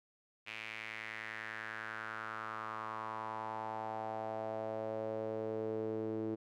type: tone with band-pass filter sweep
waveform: sawtooth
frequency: 110 Hz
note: A2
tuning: in tune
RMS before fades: -41 dBFS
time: 0.46-6.36 s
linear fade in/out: 20 ms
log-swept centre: 2500 to 360 Hz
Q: 4.1
effects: none